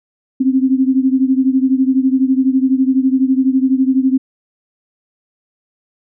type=beating tone pair; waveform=sine; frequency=259.6 / 271.6 Hz; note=C4 / C#4; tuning=-13 / -35 cents; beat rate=12 Hz; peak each=-12 / -15 dBFS; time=0.4-4.18 s; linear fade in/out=10 ms; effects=none